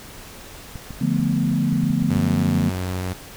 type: clicks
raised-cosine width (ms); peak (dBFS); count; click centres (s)
5; -20; 8; 0.757 / 0.907 / 1.198 / 1.727 / 1.836 / 1.903 / 2.024 / 2.166
type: chord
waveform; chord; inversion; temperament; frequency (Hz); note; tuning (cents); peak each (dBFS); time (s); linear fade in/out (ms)
sine; B half-diminished seventh; first; equal; 146.83 / 174.61 / 220 / 246.9; D3 / F3 / A3 / B3; 0 / 0 / 0 / 0; -23; 1.01-2.7; 5
type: tone with pitch glide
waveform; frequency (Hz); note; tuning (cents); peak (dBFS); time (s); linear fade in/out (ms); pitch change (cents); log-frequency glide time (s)
sawtooth; 93.9 to 91.76; F#2 to F#2; +26 to -14; -20; 2.09-3.14; 20; -40; 2.39-2.79
effects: pink hiss -40 dBFS RMS until 3.36 s